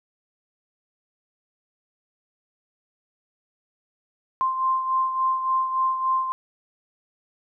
sine beating tone pair, 1046.5 / 1050 Hz, C6 / C6, 0 / +6 cents, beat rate 3.5 Hz, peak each -21 / -29 dBFS, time 4.41-6.32 s, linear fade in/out 0 ms, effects none

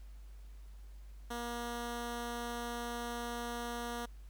10% pulse tone, 237.8 Hz, A#3, 35 cents sharp, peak -30 dBFS, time 1.3-4.06 s, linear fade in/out 10 ms, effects added 50 Hz sine -48 dBFS peak until 4.29 s + pink hiss -68 dBFS RMS until 4.29 s

